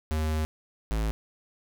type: tone pair in turn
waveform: square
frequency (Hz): 78 / 54.22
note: D#2 / A1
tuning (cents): +5 / -25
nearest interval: tritone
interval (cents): 630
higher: first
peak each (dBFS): -26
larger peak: neither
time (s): 0.11-0.45 / 0.91-1.11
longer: first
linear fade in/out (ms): 0
effects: none